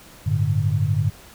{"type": "chord", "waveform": "sine", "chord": "G suspended second", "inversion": "none", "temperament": "just", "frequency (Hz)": [98, 110.25, 147], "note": ["G2", "A2", "D3"], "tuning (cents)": [0, 4, 2], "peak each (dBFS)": -22, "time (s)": [0.26, 1.1], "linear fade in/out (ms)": 10, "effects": ["pink hiss -46 dBFS RMS until 1.34 s"]}